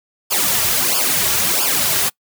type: noise with flanger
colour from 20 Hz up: white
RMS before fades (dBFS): -17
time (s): 0.3-2.1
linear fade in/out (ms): 20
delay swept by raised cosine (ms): 0.5 to 4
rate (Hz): 1.5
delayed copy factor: -1
effects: noise-tail reverb RT60 0.1 s tail -25 dB re dry